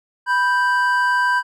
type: tone pair together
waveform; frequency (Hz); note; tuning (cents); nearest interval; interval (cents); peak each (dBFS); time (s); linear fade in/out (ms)
triangle; 987.8 / 1568; B5 / G6; 0 / 0; minor sixth; 800; -16; 0.26-1.43; 50
effects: none